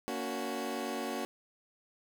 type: chord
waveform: 20% pulse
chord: F# major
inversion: first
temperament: equal with one note detuned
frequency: 233.1 / 282.5 / 370 Hz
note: A#3 / C#4 / F#4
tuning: 0 / +33 / 0 cents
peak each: -34 dBFS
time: 0.08-1.25 s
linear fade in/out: 0 ms
effects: none